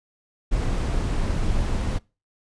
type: noise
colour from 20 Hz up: brown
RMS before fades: -23 dBFS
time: 0.51-1.99 s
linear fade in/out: 20 ms
effects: noise-tail reverb RT60 0.3 s tail -24 dB re dry + resampled to 22050 Hz